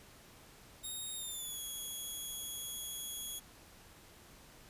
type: tone with pitch glide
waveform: 5% pulse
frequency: 3729 to 3341 Hz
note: A#7 to G#7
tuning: 0 to +10 cents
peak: -33 dBFS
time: 0.83-3.4 s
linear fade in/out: 20 ms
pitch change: -190 cents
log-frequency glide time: 1.15-1.6 s
effects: pink hiss -58 dBFS RMS until 4.69 s + resampled to 32000 Hz